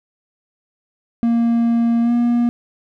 triangle tone with pitch glide, 233.1 to 238.5 Hz, A#3 to A#3, 0 to +40 cents, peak -11 dBFS, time 1.23-2.49 s, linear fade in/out 0 ms, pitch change +40 cents, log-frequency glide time 2.02-2.12 s, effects none

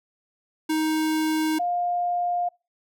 square / sine tone pair in turn, 313.4 / 705.8 Hz, D#4 / F5, +13 / +18 cents, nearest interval octave + major second, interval 1405 cents, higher second, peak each -22 dBFS, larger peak neither, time 0.69-1.59 / 1.59-2.49 s, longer neither, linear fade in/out 10 ms, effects noise-tail reverb RT60 0.3 s tail -26 dB re dry

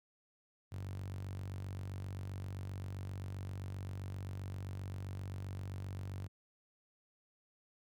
sawtooth tone with high-pass filter, 47.62 Hz, G1, 49 cents flat, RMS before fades -43 dBFS, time 0.71-6.28 s, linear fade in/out 20 ms, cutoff 100 Hz, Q 4.5, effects none

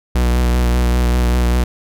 45% pulse tone with vibrato, 60.8 Hz, B1, 26 cents flat, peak -12 dBFS, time 0.15-1.64 s, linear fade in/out 5 ms, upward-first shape triangle, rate 5.1 Hz, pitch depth 34 cents each way, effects none

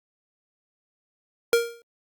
square tone with exponential decay, 468 Hz, A#4, 7 cents sharp, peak -14 dBFS, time 1.53-1.82 s, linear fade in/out 1 ms, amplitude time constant 62 ms, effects Opus 48 kbps

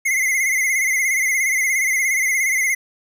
square tone with vibrato, 2093 Hz, C7, in tune, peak -17 dBFS, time 0.05-2.75 s, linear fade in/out 10 ms, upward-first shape sine, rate 17 Hz, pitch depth 74 cents each way, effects none

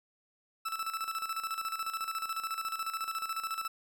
40% pulse tone with tremolo, 1318.5 Hz, E6, in tune, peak -31 dBFS, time 0.65-3.68 s, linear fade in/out 10 ms, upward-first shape square, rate 14 Hz, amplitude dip 65%, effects none

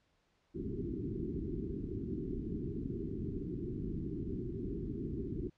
white low-pass noise, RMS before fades -39 dBFS, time 0.54-5.5 s, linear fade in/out 20 ms, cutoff 400 Hz, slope 96 dB/octave, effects pink hiss -75 dBFS RMS until 5.57 s + low-pass 5000 Hz 12 dB/octave

